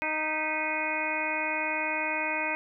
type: harmonic tone with a mistuned harmonic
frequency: 310 Hz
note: D#4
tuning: 6 cents flat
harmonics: 1 / 2 / 3 / 4 / 5 / 6 / 7 / 8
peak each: -39 / -36 / -34 / -42 / -37 / -38 / -34 / -32 dBFS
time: 0.02-2.55 s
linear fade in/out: 0 ms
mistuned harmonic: 6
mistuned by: +89 cents
effects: none